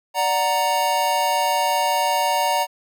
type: chord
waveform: square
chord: D augmented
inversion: none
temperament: equal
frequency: 587.3 / 740 / 932.3 Hz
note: D5 / F#5 / A#5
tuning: 0 / 0 / 0 cents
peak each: -26 / -24 / -21 dBFS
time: 0.14-2.67 s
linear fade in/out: 50 ms
effects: none